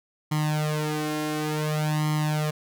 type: tone with flanger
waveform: sawtooth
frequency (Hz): 152.6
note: D#3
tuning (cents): -33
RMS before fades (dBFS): -26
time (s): 0.31-2.51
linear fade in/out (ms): 10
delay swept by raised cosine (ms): 0.96 to 2.86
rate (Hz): 0.56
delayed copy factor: +1
effects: none